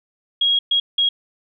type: tone bursts at uneven times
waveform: sine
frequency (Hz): 3292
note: G#7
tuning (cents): -16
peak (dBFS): -14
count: 3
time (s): 0.41-0.59 / 0.71-0.8 / 0.98-1.09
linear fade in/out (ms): 5
effects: none